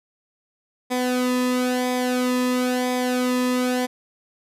sawtooth tone with flanger, 250.7 Hz, B3, 26 cents sharp, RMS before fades -22 dBFS, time 0.9-3.87 s, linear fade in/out 20 ms, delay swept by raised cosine 0.7 to 1.37 ms, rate 0.99 Hz, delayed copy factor -0.7, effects resampled to 32000 Hz

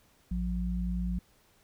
sine tone pair together, 56.48 / 179.3 Hz, A1 / F3, +46 / +46 cents, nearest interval octave + minor sixth, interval 2000 cents, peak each -31 / -32 dBFS, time 0.31-1.19 s, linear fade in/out 5 ms, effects pink hiss -65 dBFS RMS until 1.63 s

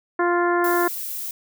harmonic tone, 349.2 Hz, F4, in tune, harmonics 1 / 2 / 3 / 4 / 5 / 6, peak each -20 / -25 / -24 / -27 / -28 / -40 dBFS, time 0.19-0.88 s, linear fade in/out 5 ms
violet noise, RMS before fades -30 dBFS, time 0.64-1.31 s, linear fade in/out 2 ms
effects none

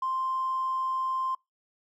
triangle tone with tanh clipping, 1046.5 Hz, C6, in tune, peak -26 dBFS, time 0.02-1.35 s, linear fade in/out 5 ms, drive 1 dB, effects noise-tail reverb RT60 0.2 s tail -26 dB re dry

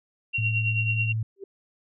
sine tone with tremolo, 2748 Hz, F7, 29 cents flat, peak -22 dBFS, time 0.33-1.13 s, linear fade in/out 20 ms, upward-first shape triangle, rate 9.2 Hz, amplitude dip 75%
sine tone with pitch glide, 110 to 110.77 Hz, A2 to A2, 0 to +12 cents, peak -24 dBFS, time 0.38-1.23 s, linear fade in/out 5 ms, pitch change +12 cents, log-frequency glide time 0.78-1.06 s
sine tone with exponential growth, 392 Hz, G4, in tune, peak -31 dBFS, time 1.36-1.44 s, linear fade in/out 5 ms, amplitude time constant 16 ms
effects none

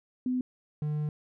sine / triangle tone pair in turn, 252.6 / 150.2 Hz, B3 / D3, +39 / +39 cents, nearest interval major sixth, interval 900 cents, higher first, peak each -26 dBFS, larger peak neither, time 0.26-0.41 / 0.82-1.09 s, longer second, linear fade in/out 2 ms, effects none

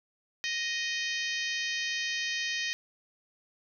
harmonic tone, 622.3 Hz, D#5, in tune, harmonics 3 / 4 / 5 / 6 / 7 / 8 / 9 / 10, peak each -34 / -36 / -38 / -40 / -41 / -42 / -43 / -44 dBFS, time 0.44-2.73 s, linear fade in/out 0 ms, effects none

